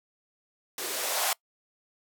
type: noise with band-pass filter sweep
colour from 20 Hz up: violet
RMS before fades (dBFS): -30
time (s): 0.78-1.33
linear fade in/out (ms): 2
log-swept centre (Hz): 320 to 830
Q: 3
effects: noise-tail reverb RT60 0.1 s tail -24 dB re dry